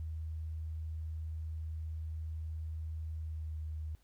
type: tone with pitch glide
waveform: sine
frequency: 79.3 to 77.89 Hz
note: D#2 to D#2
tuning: +33 to +2 cents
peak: -37 dBFS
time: 0-3.95 s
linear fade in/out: 0 ms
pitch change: -31 cents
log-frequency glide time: 3.18-3.61 s
effects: added 50 Hz sine -66 dBFS peak until 4.03 s + pink hiss -73 dBFS RMS until 4.03 s